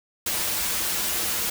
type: noise with comb filter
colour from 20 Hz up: white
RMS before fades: -26 dBFS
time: 0.26-1.5 s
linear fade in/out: 5 ms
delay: 7.4 ms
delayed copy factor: -0.7
effects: none